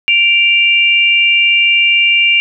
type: tone pair together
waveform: sine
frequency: 2349 / 2793 Hz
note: D7 / F7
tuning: 0 / -1 cents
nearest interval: minor third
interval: 299 cents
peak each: -10 dBFS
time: 0.08-2.4 s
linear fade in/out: 0 ms
effects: none